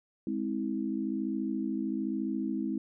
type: chord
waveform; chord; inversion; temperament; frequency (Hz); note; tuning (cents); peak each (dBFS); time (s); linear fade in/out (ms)
sine; Ab augmented; none; equal with one note detuned; 207.7 / 261.6 / 322.7; Ab3 / C4 / E4; 0 / 0 / -37; -34; 0.27-2.78; 2
effects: none